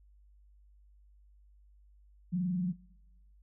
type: tone with frequency modulation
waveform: sine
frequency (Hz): 179.9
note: F#3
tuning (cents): -48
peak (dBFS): -28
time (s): 2.32-2.73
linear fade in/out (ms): 20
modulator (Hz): 21.5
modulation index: 0.45
effects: noise-tail reverb RT60 1.0 s tail -23 dB re dry + added 50 Hz sine -58 dBFS peak until 3.42 s